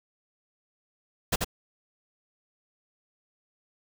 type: noise with echo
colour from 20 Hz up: pink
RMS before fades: -24 dBFS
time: 1.32-1.36 s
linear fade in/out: 10 ms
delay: 86 ms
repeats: 1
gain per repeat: -3 dB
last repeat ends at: 1.446 s
effects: none